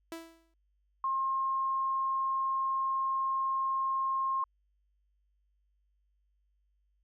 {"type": "tone with exponential decay", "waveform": "sawtooth", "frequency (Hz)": 329.6, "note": "E4", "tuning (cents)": 0, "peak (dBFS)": -33, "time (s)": [0.12, 0.54], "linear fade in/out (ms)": 1, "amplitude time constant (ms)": 90}
{"type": "tone", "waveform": "sine", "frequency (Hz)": 1068, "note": "C6", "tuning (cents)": 35, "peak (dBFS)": -28, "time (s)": [1.04, 4.44], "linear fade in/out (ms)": 2}
{"effects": ["added 50 Hz sine -70 dBFS peak until 7.03 s"]}